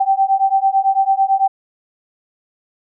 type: beating tone pair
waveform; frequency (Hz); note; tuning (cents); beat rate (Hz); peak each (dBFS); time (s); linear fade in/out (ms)
sine; 773 / 782; G5 / G5; -24 / -4; 9; -15; 0-1.48; 10
effects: none